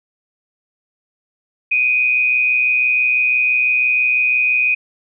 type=tone pair together; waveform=sine; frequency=2363 / 2489 Hz; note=D7 / D#7; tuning=+10 / 0 cents; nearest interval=minor second; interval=90 cents; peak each=-22 / -13 dBFS; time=1.71-4.75 s; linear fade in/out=10 ms; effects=none